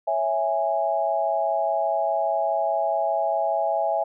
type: chord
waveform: sine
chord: C# minor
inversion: none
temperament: equal with one note detuned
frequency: 554.4 / 659.3 / 827.3 Hz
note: C#5 / E5 / G#5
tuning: 0 / 0 / -7 cents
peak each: -29 / -23 / -25 dBFS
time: 0.07-4.04 s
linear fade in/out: 10 ms
effects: none